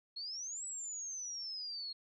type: exponential two-way sweep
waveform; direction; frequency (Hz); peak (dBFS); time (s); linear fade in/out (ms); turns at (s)
sine; up then down; 4248 to 7902 to 4248; -40; 0.16-1.93; 10; 0.65
effects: none